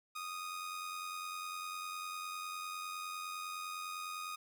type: tone with amplitude modulation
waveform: sawtooth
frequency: 1241 Hz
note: D#6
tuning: 5 cents flat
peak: -35 dBFS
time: 0.15-4.36 s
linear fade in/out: 10 ms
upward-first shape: sine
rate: 89.9 Hz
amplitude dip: 45%
effects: none